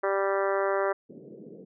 harmonic tone, 196 Hz, G3, in tune, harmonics 2 / 3 / 4 / 5 / 6 / 7 / 8 / 9 / 10, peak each -28 / -28 / -35 / -35 / -34 / -36 / -38 / -40 / -42 dBFS, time 0.03-0.93 s, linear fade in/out 10 ms
white band-pass noise, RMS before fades -46 dBFS, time 1.09-1.65 s, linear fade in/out 10 ms, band 140 to 490 Hz, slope 48 dB/octave
effects none

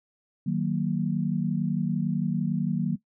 sine chord, D# minor, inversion none, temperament just, 155.56 / 186.68 / 233.3 Hz, D#3 / F#3 / A#3, 0 / +16 / +2 cents, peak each -28 / -27 / -29 dBFS, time 0.46-2.96 s, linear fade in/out 10 ms, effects noise-tail reverb RT60 0.1 s tail -17 dB re dry

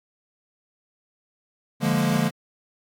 square chord, Bb dominant seventh, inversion first, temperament equal, 146.83 / 174.61 / 207.7 / 233.1 Hz, D3 / F3 / Ab3 / Bb3, 0 / 0 / 0 / 0 cents, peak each -26 dBFS, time 1.8-2.31 s, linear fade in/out 50 ms, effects AAC 64 kbps

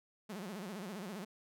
sawtooth tone with vibrato, 196 Hz, G3, in tune, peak -38 dBFS, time 0.29-1.25 s, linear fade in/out 10 ms, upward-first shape sine, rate 15 Hz, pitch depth 200 cents each way, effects none

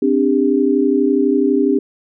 sine chord, C suspended second, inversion none, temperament equal with one note detuned, 261.6 / 293.7 / 399.1 Hz, C4 / D4 / G4, 0 / 0 / +31 cents, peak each -16 dBFS, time 0.02-1.79 s, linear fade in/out 5 ms, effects none

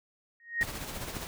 sine tone with exponential growth, 1867 Hz, A#6, 2 cents sharp, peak -21 dBFS, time 0.4-0.63 s, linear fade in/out 1 ms, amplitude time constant 50 ms
pink noise with tremolo, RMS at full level -37 dBFS, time 0.61-1.27 s, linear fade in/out 0 ms, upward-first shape sine, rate 15 Hz, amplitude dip 45%
click, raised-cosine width 3 ms, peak -25 dBFS, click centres 1.168 s
effects none

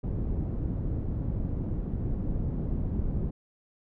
pink low-pass noise, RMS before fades -30 dBFS, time 0.03-3.31 s, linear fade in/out 10 ms, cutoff 240 Hz, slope 12 dB/octave, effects none

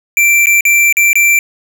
square tone with dropouts, 2349 Hz, D7, in tune, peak -7 dBFS, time 0.17-1.39 s, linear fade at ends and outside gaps 1 ms, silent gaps 0.458-0.469 / 0.608-0.652 / 0.926-0.969 / 1.131-1.155 s, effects none

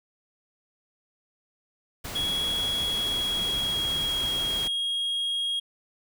pink noise, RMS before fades -36 dBFS, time 2.04-4.68 s, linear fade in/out 10 ms
triangle tone with pitch glide, 3332 to 3273 Hz, G#7 to G#7, +5 to -26 cents, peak -24 dBFS, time 2.15-5.6 s, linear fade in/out 10 ms, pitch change -31 cents, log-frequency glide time 2.8-4.67 s
effects none

